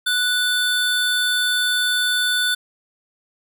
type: tone pair together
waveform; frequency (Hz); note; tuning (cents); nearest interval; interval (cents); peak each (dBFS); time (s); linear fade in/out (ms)
square; 1480 / 3520; F#6 / A7; 0 / 0; octave + minor third; 1500; -21 / -21; 0.06-2.55; 10
effects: none